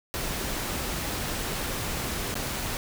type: noise with dropouts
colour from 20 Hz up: pink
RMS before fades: -31 dBFS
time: 0.14-2.77 s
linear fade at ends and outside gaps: 0 ms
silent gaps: 2.342-2.354 s
effects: none